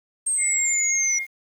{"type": "linear sweep", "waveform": "sine", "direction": "down", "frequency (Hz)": [8550, 5800], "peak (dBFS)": -20, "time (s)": [0.26, 1.19], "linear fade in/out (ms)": 10}
{"type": "tone", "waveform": "sine", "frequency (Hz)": 2134, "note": "C7", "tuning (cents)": 34, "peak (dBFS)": -25, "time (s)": [0.37, 1.27], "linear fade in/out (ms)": 50}
{"effects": ["8-bit"]}